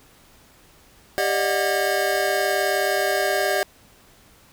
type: tone cluster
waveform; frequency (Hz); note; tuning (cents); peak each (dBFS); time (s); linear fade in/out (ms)
square; 395 / 587 / 626 / 733 / 1615; G4 / D5 / D#5 / F#5 / G#6; +13 / -1 / +10 / -16 / -49; -27; 1.18-3.63; 0
effects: pink hiss -53 dBFS RMS until 4.52 s